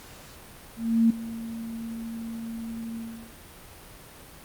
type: tone with ADSR envelope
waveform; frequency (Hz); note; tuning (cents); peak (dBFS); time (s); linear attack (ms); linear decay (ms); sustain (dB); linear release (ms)
sine; 228.1; A#3; -37; -15; 0.76-3.34; 340; 7; -17; 360
effects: pink hiss -47 dBFS RMS until 4.44 s + Opus 48 kbps